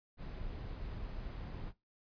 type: noise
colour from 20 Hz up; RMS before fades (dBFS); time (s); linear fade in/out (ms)
brown; -43; 0.17-1.73; 50
effects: noise-tail reverb RT60 0.2 s tail -18 dB re dry + resampled to 11025 Hz